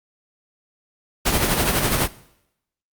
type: noise with tremolo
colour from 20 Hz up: pink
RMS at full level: -17 dBFS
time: 1.25-2.08 s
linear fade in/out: 20 ms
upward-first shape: triangle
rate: 12 Hz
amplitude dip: 55%
effects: noise-tail reverb RT60 0.8 s tail -19 dB re dry + Opus 48 kbps